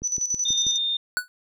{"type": "click train", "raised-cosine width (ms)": 3, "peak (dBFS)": -25, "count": 5, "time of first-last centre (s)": [0.02, 0.667], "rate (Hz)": 6.18}
{"type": "tone with tremolo", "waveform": "sine", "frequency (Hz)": 5970, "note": "F#8", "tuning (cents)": 15, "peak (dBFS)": -21, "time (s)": [0.03, 0.78], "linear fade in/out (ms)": 20, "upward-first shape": "square", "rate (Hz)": 11, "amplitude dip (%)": 65}
{"type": "tone", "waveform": "sine", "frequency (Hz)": 3635, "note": "A#7", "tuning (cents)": -44, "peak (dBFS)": -22, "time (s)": [0.45, 0.97], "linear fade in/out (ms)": 5}
{"type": "tone with exponential decay", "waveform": "square", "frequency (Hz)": 1480, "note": "F#6", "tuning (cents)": 0, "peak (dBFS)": -18, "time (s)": [1.17, 1.28], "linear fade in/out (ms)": 0, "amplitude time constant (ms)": 23}
{"effects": []}